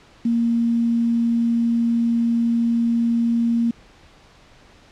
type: tone with quantisation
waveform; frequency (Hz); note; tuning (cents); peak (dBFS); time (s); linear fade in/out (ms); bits
sine; 233.1; A#3; 0; -16; 0.25-3.71; 5; 7
effects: pink hiss -50 dBFS RMS until 4.91 s + low-pass 5000 Hz 12 dB/octave